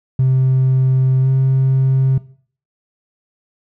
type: tone with pitch glide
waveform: triangle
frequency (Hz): 130.81 to 132.71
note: C3 to C3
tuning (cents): 0 to +25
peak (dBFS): -7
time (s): 0.19-2.18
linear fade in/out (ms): 5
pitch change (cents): +25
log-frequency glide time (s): 1.21-1.28
effects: noise-tail reverb RT60 0.5 s tail -21 dB re dry + tanh soft clip ceiling -7 dBFS